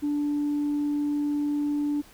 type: tone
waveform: sine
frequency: 292.4 Hz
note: D4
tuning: 7 cents flat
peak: -22 dBFS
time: 0.02-2.02 s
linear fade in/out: 20 ms
effects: tanh soft clip ceiling -21 dBFS + pink hiss -53 dBFS RMS until 2.13 s